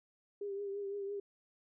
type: tone with vibrato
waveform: sine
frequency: 400.5 Hz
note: G4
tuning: 37 cents sharp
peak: -37 dBFS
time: 0.41-1.2 s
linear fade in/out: 5 ms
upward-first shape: triangle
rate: 5.9 Hz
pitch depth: 43 cents each way
effects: none